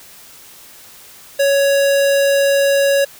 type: tone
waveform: square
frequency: 557 Hz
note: C#5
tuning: 8 cents sharp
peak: -12 dBFS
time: 1.39-3.05 s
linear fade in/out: 10 ms
effects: white hiss -41 dBFS RMS until 3.19 s